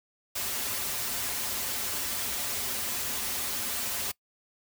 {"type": "noise with comb filter", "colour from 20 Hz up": "white", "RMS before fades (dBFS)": -32, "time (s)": [0.35, 4.12], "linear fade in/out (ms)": 10, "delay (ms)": 6.3, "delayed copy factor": -0.7, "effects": ["noise-tail reverb RT60 0.1 s tail -23 dB re dry"]}